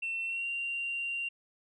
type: tone with pitch glide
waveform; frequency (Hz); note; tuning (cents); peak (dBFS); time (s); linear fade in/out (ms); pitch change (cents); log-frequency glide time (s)
sine; 2699 to 2768; E7 to F7; +40 to -16; -31; 0.02-1.29; 10; +44; 0.26-0.47
effects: tanh soft clip ceiling -27 dBFS